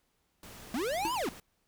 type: noise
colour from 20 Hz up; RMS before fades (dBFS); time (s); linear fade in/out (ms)
pink; -49; 0.43-1.4; 2
type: linear two-way sweep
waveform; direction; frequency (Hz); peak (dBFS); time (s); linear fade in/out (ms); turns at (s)
square; up then down; 208 to 1046.5 to 208; -31; 0.74-1.29; 2; 1.14
type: tone with exponential decay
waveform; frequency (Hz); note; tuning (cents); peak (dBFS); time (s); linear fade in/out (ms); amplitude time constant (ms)
square; 329.6; E4; 0; -30; 1.05-1.17; 0; 25
effects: pink hiss -75 dBFS RMS until 1.67 s